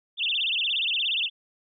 sine tone with vibrato, 3096 Hz, G7, 22 cents flat, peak -23 dBFS, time 0.17-1.3 s, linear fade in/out 50 ms, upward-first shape sine, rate 17 Hz, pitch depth 280 cents each way, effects none

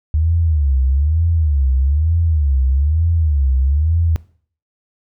sine tone with vibrato, 74.1 Hz, D2, 16 cents sharp, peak -12 dBFS, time 0.14-4.16 s, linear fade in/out 0 ms, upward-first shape sine, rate 1.1 Hz, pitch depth 220 cents each way, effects noise-tail reverb RT60 0.5 s tail -20 dB re dry

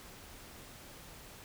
silence, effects pink hiss -52 dBFS RMS until 1.44 s

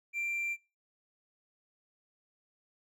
triangle tone, 2362 Hz, D7, 9 cents sharp, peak -29 dBFS, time 0.13-0.57 s, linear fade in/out 50 ms, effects noise-tail reverb RT60 0.3 s tail -25 dB re dry + tanh soft clip ceiling -25 dBFS

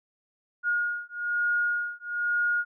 sine beating tone pair, 1432 / 1433.1 Hz, F6 / F6, +43 / +44 cents, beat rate 1.1 Hz, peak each -28 / -28 dBFS, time 0.63-2.65 s, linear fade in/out 50 ms, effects none

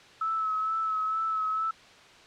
sine tone with vibrato, 1300 Hz, E6, 24 cents flat, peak -26 dBFS, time 0.21-1.71 s, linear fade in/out 5 ms, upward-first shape sine, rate 2.2 Hz, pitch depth 25 cents each way, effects white hiss -52 dBFS RMS until 2.26 s + low-pass 4000 Hz 12 dB/octave

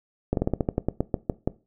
slowing click train, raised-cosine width 2 ms, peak -9 dBFS, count 13, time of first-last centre 0.33-1.475 s, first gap 42 ms, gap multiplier 1.14, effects noise-tail reverb RT60 0.3 s tail -19 dB re dry

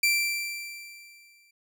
sawtooth tone with exponential decay, 2349 Hz, D7, in tune, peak -16 dBFS, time 0.03-1.51 s, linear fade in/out 5 ms, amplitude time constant 320 ms, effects none

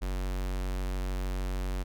square tone with notch filter, 46.51 Hz, F#1, 10 cents sharp, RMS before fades -32 dBFS, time 0.01-1.84 s, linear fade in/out 20 ms, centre 110 Hz, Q 1.8, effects none

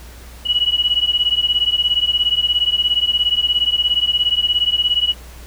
sine beating tone pair, 2918 / 2935 Hz, F#7 / F#7, -25 / -15 cents, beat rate 17 Hz, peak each -17 dBFS, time 0.45-5.14 s, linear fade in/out 20 ms, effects added 60 Hz sine -36 dBFS peak until 5.46 s + pink hiss -42 dBFS RMS until 5.46 s

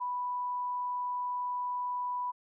sine tone, 987.8 Hz, B5, in tune, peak -31 dBFS, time 0-2.32 s, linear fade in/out 20 ms, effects none

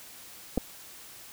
clicks, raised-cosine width 2 ms, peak -14 dBFS, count 2, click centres 0.575 / 0.579 s, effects white hiss -48 dBFS RMS until 1.32 s

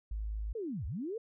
sine tone, 53.1 Hz, G#1, 39 cents sharp, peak -34 dBFS, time 0.11-0.53 s, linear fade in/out 5 ms
sine linear two-way sweep, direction down then up, 476 to 55.8 to 476 Hz, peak -35 dBFS, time 0.55-1.18 s, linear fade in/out 5 ms, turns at 0.86 s
effects none

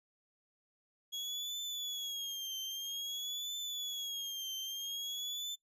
35% pulse tone with vibrato, 3316 Hz, G#7, 3 cents flat, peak -36 dBFS, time 1.12-5.56 s, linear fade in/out 20 ms, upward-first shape triangle, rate 0.51 Hz, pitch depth 110 cents each way, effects noise-tail reverb RT60 0.1 s tail -20 dB re dry + resampled to 32000 Hz

